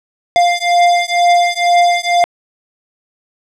square beating tone pair, 698.5 / 700.6 Hz, F5 / F5, 0 / +5 cents, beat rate 2.1 Hz, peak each -13 dBFS, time 0.36-2.24 s, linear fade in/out 0 ms, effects low-pass 6000 Hz 12 dB/octave

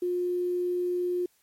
sine tone with quantisation, 356.6 Hz, F4, 36 cents sharp, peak -25 dBFS, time 0.02-1.26 s, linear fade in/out 5 ms, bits 9, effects white hiss -67 dBFS RMS until 1.42 s + MP3 64 kbps

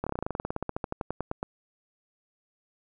slowing click train, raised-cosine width 1 ms, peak -16 dBFS, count 24, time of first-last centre 0.04-1.429 s, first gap 26 ms, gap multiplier 1.07, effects none

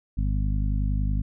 harmonic tone, 50.8 Hz, G#1, 38 cents flat, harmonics 1 / 2 / 3 / 4 / 5, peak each -23 / -29 / -33 / -35 / -37 dBFS, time 0.17-1.22 s, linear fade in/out 10 ms, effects none

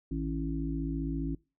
harmonic tone with a mistuned harmonic, 55 Hz, A1, in tune, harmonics 1 / 3 / 5 / 6, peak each -35 / -36 / -34 / -40 dBFS, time 0.11-1.35 s, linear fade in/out 5 ms, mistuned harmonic 3, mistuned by -95 cents, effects noise-tail reverb RT60 0.3 s tail -23 dB re dry

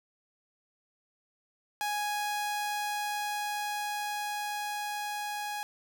sawtooth tone with level ramp, 830.6 Hz, G#5, in tune, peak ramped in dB -26 to -30 dBFS, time 1.81-5.63 s, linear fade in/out 0 ms, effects none

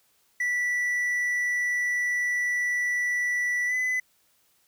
triangle tone with pitch glide, 1962 to 2009 Hz, B6 to B6, -12 to +29 cents, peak -22 dBFS, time 0.4-4 s, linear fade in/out 5 ms, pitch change +41 cents, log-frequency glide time 3.67-3.74 s, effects white hiss -66 dBFS RMS until 4.67 s

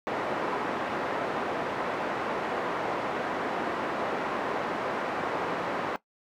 pink band-pass noise, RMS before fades -31 dBFS, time 0.07-5.96 s, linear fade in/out 0 ms, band 350 to 1400 Hz, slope 12 dB/octave, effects noise-tail reverb RT60 0.1 s tail -17 dB re dry

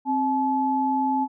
sine tone pair together, 264.2 / 860 Hz, C4 / A5, +17 / -40 cents, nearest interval octave + minor sixth, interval 2043 cents, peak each -24 / -22 dBFS, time 0.05-1.28 s, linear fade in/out 50 ms, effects none

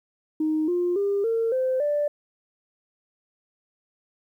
sine tone with pitch steps, 311.1 / 353.3 / 401.1 / 455.5 / 517.2 / 587.3 Hz, D#4 / F4 / G4 / A#4 / C5 / D5, 0 / +20 / +40 / -40 / -20 / 0 cents, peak -20 dBFS, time 0.4-2.08 s, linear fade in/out 5 ms, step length 280 ms, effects tanh soft clip ceiling -16 dBFS + 10-bit

